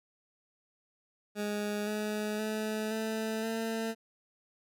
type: tone with pitch steps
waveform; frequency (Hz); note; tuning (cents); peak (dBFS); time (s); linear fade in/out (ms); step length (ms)
20% pulse; 207.7 / 211.8 / 216 / 220.3 / 224.7; G#3 / G#3 / A3 / A3 / A3; 0 / +34 / -32 / +2 / +37; -27; 1.35-3.95; 50; 520
effects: none